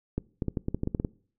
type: clicks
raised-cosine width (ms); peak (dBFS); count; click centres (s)
3; -15; 11; 0.18 / 0.422 / 0.483 / 0.572 / 0.684 / 0.746 / 0.834 / 0.874 / 0.948 / 0.999 / 1.048
effects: noise-tail reverb RT60 0.5 s tail -23 dB re dry